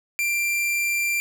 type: tone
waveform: 45% pulse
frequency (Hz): 2367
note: D7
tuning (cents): +13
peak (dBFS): -21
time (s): 0.19-1.2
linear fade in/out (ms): 0
effects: none